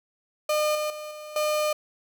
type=tone with level steps; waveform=35% pulse; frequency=606 Hz; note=D#5; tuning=46 cents flat; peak=-20 / -24 / -33 / -36 / -21 dBFS; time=0.49-1.73 s; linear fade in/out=5 ms; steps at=0.75 / 0.9 / 1.11 / 1.36 s; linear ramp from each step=2 ms; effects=none